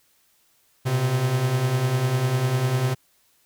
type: beating tone pair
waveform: 45% pulse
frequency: 120 / 130 Hz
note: B2 / C3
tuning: -49 / -11 cents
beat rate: 10 Hz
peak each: -27 / -21 dBFS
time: 0.85-2.95 s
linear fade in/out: 20 ms
effects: white hiss -63 dBFS RMS until 3.45 s